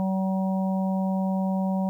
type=harmonic tone; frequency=190 Hz; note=F#3; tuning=46 cents sharp; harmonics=1 / 3 / 4 / 5; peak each=-23 / -33 / -35 / -37 dBFS; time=0-1.89 s; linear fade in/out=0 ms; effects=10-bit